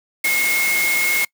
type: tone in noise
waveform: sine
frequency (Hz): 2160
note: C#7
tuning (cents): -45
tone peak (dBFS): -17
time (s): 0.24-1.25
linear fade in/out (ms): 5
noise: white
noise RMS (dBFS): -23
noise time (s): 0.24-1.25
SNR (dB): +3
effects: noise-tail reverb RT60 0.1 s tail -25 dB re dry + high-pass 200 Hz 12 dB/octave